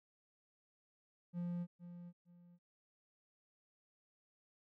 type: tone with echo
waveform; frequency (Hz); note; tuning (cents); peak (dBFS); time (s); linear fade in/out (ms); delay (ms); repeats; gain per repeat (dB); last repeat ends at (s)
triangle; 174.61; F3; 0; -36; 1.33-1.67; 50; 460; 2; -11; 2.59
effects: none